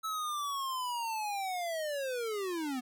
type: linear sweep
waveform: square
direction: down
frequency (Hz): 1311 to 242.6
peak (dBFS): -34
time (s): 0.03-2.81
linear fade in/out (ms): 20
effects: none